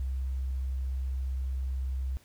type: tone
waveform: sine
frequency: 65.41 Hz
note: C2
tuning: in tune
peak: -29 dBFS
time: 0-2.17 s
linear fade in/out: 0 ms
effects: pink hiss -61 dBFS RMS until 2.24 s